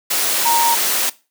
sine tone in noise, 932.3 Hz, A#5, in tune, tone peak -14 dBFS, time 0.45-0.75 s, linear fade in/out 10 ms, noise white, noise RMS -18 dBFS, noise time 0.1-1.1 s, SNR +1 dB, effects noise-tail reverb RT60 0.3 s tail -20 dB re dry + high-pass 300 Hz 12 dB/octave

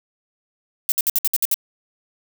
violet noise bursts, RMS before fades -18 dBFS, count 8, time 0.89-1.542 s, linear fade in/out 0 ms, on 29 ms, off 60 ms, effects none

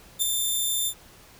10% pulse tone with ADSR envelope, 3573 Hz, A7, 26 cents sharp, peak -11 dBFS, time 0.19-0.94 s, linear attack 32 ms, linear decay 5 ms, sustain -5 dB, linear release 67 ms, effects pink hiss -51 dBFS RMS until 1.39 s

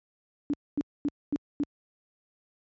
sine tone bursts, 289 Hz, D4, 28 cents flat, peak -24 dBFS, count 5, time 0.5-1.635 s, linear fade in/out 0 ms, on 35 ms, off 240 ms, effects high-pass 60 Hz 12 dB/octave + resampled to 16000 Hz

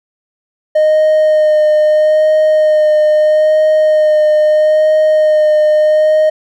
triangle tone with vibrato, 615 Hz, D#5, 20 cents flat, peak -4 dBFS, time 0.75-6.3 s, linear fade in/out 10 ms, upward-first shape sine, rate 0.77 Hz, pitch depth 15 cents each way, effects tanh soft clip ceiling 0 dBFS

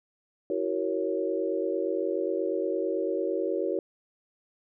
sine chord, F# dominant seventh, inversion third, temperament equal with one note detuned, 329.6 / 378.6 / 466.2 / 554.4 Hz, E4 / F#4 / A#4 / C#5, 0 / +40 / 0 / 0 cents, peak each -32 / -30 / -32 / -32 dBFS, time 0.5-3.79 s, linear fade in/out 2 ms, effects none

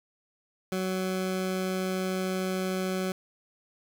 20% pulse tone, 186.8 Hz, F#3, 17 cents sharp, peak -23 dBFS, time 0.72-3.12 s, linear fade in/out 2 ms, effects 10-bit

